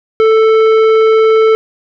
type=tone with tanh clipping; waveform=triangle; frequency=441.4 Hz; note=A4; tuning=5 cents sharp; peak=-7 dBFS; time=0.2-1.55 s; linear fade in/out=0 ms; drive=16 dB; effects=none